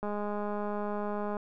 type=click train; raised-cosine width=1 ms; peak=-22 dBFS; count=278; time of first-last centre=0.03-1.368 s; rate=207 Hz; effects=none